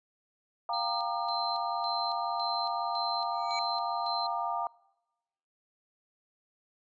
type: chord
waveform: sine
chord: G minor seventh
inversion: third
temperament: equal with one note detuned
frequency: 698.5 / 784 / 932.3 / 1202.8 Hz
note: F5 / G5 / Bb5 / D6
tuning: 0 / 0 / 0 / +41 cents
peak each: -34 / -37 / -34 / -36 dBFS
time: 0.69-4.67 s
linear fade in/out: 2 ms
type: tone with tremolo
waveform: sine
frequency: 4104 Hz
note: C8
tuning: 34 cents flat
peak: -34 dBFS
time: 0.73-4.27 s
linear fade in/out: 5 ms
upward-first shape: square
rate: 1.8 Hz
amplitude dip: 70%
type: tone with exponential growth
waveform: square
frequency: 2277 Hz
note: C#7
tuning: 46 cents sharp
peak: -35 dBFS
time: 3.31-3.59 s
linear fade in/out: 1 ms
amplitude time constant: 59 ms
effects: noise-tail reverb RT60 1.0 s tail -24 dB re dry + resampled to 22050 Hz